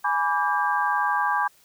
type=tone cluster; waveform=sine; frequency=833 / 985 / 1159 / 1599 Hz; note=G#5 / B5 / D6 / G6; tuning=+5 / -5 / -23 / +34 cents; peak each=-26 dBFS; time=0.04-1.48 s; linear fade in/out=10 ms; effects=white hiss -58 dBFS RMS until 1.64 s